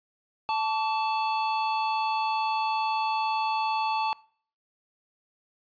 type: tone pair together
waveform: square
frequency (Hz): 880 / 1142.3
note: A5 / D6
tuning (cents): 0 / -48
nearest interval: perfect fourth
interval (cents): 452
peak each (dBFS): -26 / -34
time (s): 0.49-4.13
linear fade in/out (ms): 0
effects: noise-tail reverb RT60 0.5 s tail -23 dB re dry + resampled to 11025 Hz